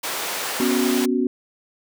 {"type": "high-pass noise", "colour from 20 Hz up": "pink", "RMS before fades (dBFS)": -27, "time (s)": [0.03, 1.06], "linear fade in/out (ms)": 10, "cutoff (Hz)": 560, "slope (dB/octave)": 12}
{"type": "chord", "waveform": "sine", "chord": "B suspended second", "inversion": "none", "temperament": "equal", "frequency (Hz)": [246.9, 277.2, 370], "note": ["B3", "C#4", "F#4"], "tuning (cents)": [0, 0, 0], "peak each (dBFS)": [-21, -23, -23], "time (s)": [0.6, 1.27], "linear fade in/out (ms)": 2}
{"effects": []}